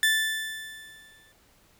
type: tone with exponential decay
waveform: 30% pulse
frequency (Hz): 1760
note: A6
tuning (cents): 0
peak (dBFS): -16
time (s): 0.03-1.32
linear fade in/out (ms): 1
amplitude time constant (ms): 280
effects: pink hiss -61 dBFS RMS until 1.79 s